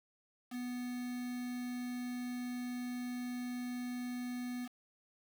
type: tone with quantisation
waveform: triangle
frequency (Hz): 246.9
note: B3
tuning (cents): 0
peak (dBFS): -36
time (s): 0.5-4.69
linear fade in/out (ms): 50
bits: 8
effects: none